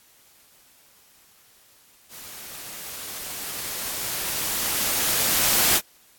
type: noise with level ramp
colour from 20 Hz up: white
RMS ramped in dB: -41 to -18 dBFS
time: 2.09-5.81 s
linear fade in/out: 50 ms
effects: white hiss -56 dBFS RMS until 6.18 s + AAC 64 kbps